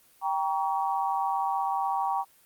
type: chord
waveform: sine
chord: G diminished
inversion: none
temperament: just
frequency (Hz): 784 / 940.8 / 1128.9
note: G5 / Bb5 / Db6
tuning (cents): 0 / +16 / +31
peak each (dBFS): -28 / -29 / -32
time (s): 0.21-2.25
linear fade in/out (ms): 50
effects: white hiss -60 dBFS RMS until 2.45 s + Opus 32 kbps